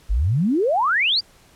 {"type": "exponential sweep", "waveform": "sine", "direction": "up", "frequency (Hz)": [43.97, 4978], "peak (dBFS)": -16, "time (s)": [0.09, 1.21], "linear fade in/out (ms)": 20, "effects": ["pink hiss -53 dBFS RMS until 1.55 s", "low-pass 12000 Hz 12 dB/octave"]}